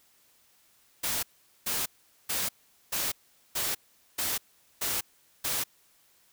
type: noise bursts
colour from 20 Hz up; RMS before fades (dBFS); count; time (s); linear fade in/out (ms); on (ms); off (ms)
white; -30; 8; 1.03-5.64; 10; 200; 430
effects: white hiss -64 dBFS RMS until 6.32 s